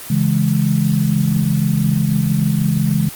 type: chord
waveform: sine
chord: C# minor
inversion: none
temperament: equal with one note detuned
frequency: 138.59 / 164.81 / 208.9 Hz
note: C#3 / E3 / G#3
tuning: 0 / 0 / +10 cents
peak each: -17 dBFS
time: 0.1-3.09 s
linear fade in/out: 5 ms
effects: white hiss -32 dBFS RMS until 3.15 s + Opus 24 kbps